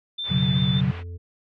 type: tone with vibrato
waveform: sine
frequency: 3539 Hz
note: A7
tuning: 9 cents sharp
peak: -27 dBFS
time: 0.18-0.81 s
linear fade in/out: 10 ms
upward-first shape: sine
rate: 5.3 Hz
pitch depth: 17 cents each way
type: low-pass noise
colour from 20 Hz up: white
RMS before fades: -41 dBFS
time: 0.23-1.04 s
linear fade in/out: 50 ms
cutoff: 2600 Hz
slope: 24 dB/octave
type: harmonic tone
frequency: 87.31 Hz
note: F2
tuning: in tune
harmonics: 1 / 3 / 5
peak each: -32 / -53 / -47 dBFS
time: 0.28-1.18 s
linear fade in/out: 20 ms
type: chord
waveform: sine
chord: B suspended second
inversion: none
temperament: equal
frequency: 123.47 / 138.59 / 185 Hz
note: B2 / C#3 / F#3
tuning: 0 / 0 / 0 cents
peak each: -25 / -22 / -23 dBFS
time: 0.3-0.92 s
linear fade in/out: 20 ms
effects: none